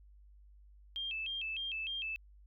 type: tone with vibrato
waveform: sine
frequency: 2900 Hz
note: F#7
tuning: 35 cents flat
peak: -36 dBFS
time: 0.96-2.16 s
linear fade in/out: 0 ms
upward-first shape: square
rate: 3.3 Hz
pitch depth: 170 cents each way
effects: added 50 Hz sine -56 dBFS peak until 2.46 s